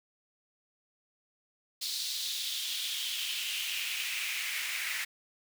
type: noise with high-pass filter sweep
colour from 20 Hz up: pink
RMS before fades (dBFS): -35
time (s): 1.81-5.05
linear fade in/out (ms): 10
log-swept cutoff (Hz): 4200 to 2000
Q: 3.6
effects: none